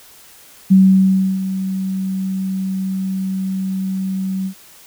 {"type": "tone with ADSR envelope", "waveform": "sine", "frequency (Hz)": 190.3, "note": "F#3", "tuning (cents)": 49, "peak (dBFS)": -5, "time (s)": [0.7, 4.54], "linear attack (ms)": 19, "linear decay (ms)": 670, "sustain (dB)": -13, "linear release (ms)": 82, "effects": ["white hiss -44 dBFS RMS until 4.86 s"]}